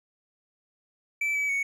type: tone with pitch steps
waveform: triangle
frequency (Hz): 2319 / 2288 / 2226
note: D7 / D7 / C#7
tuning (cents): -22 / -46 / +7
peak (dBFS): -23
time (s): 1.21-1.63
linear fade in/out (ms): 5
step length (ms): 140
effects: none